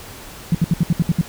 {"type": "tone bursts", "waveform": "sine", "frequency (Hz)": 167.9, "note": "E3", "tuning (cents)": 32, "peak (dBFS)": -11, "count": 8, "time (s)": [0.52, 1.213], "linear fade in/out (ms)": 2, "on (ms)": 28, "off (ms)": 67, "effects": ["pink hiss -37 dBFS RMS until 1.28 s"]}